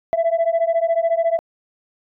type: beating tone pair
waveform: sine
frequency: 659.3 / 673.3 Hz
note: E5 / E5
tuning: 0 / +36 cents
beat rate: 14 Hz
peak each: -17 dBFS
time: 0.13-1.39 s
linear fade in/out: 0 ms
effects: tanh soft clip ceiling -12 dBFS